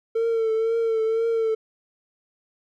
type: tone with vibrato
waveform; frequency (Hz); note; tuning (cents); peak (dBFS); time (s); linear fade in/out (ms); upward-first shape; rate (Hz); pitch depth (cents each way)
triangle; 450.8; A4; +42; -17; 0.15-1.55; 10; triangle; 2; 42
effects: tanh soft clip ceiling -14 dBFS